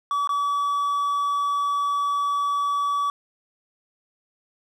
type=tone with dropouts; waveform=triangle; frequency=1144 Hz; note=D6; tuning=46 cents flat; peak=-19 dBFS; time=0.11-3.1 s; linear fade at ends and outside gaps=1 ms; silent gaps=0.274-0.292 s; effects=none